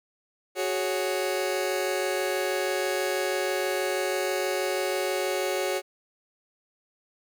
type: chord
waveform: sawtooth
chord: F# suspended second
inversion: none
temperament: just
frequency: 370 / 416.2 / 555 Hz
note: F#4 / G#4 / C#5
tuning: 0 / +4 / +2 cents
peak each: -25 / -28 / -25 dBFS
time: 0.55-5.82 s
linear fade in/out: 50 ms
effects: none